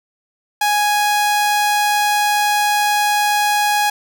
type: tone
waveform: sawtooth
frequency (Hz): 830.6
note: G#5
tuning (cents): 0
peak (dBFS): -10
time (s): 0.61-3.9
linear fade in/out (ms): 5
effects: none